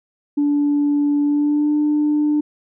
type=tone with pitch glide; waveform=sine; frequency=290 to 298.3 Hz; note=D4 to D4; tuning=-22 to +27 cents; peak=-13 dBFS; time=0.37-2.41 s; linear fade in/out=10 ms; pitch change=+49 cents; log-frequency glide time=1.23-1.73 s; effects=tanh soft clip ceiling -11 dBFS